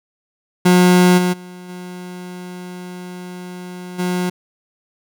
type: tone with level steps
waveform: 30% pulse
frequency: 180 Hz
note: F#3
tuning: 47 cents flat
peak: -6 / -12 / -31 / -27 / -15 dBFS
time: 0.65-4.3 s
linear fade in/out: 10 ms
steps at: 1.17 / 1.32 / 1.68 / 3.98 s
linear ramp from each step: 20 ms
effects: none